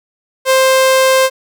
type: tone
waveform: sawtooth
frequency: 525 Hz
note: C5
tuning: 6 cents sharp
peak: -4 dBFS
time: 0.45-1.3 s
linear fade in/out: 50 ms
effects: none